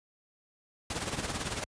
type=noise with tremolo; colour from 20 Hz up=pink; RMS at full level=-31 dBFS; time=0.9-1.64 s; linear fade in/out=2 ms; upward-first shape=triangle; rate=18 Hz; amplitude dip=70%; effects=high-pass 60 Hz 12 dB/octave + resampled to 22050 Hz